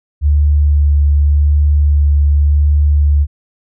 sine tone with vibrato, 73 Hz, D2, 10 cents flat, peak -7 dBFS, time 0.21-3.27 s, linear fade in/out 50 ms, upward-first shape sine, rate 0.88 Hz, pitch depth 13 cents each way, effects none

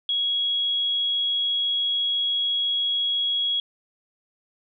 sine tone, 3322 Hz, G#7, in tune, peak -21 dBFS, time 0.09-3.6 s, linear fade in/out 2 ms, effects none

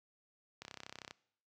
click train, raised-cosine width 0.2 ms, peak -28 dBFS, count 17, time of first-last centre 0.62-1.109 s, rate 32.7 Hz, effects noise-tail reverb RT60 0.7 s tail -22 dB re dry + high-pass 80 Hz 12 dB/octave

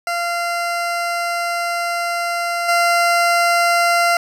20% pulse tone with level steps, 690 Hz, F5, 21 cents flat, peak -14 / -8 dBFS, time 0.07-4.17 s, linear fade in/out 2 ms, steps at 2.68 s, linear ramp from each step 10 ms, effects low-pass 11000 Hz 12 dB/octave + 8-bit

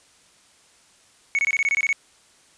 triangle tone bursts, 2217 Hz, C#7, in tune, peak -16 dBFS, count 10, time 1.35-1.928 s, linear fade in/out 0 ms, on 38 ms, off 22 ms, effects white hiss -56 dBFS RMS until 2.57 s + resampled to 22050 Hz

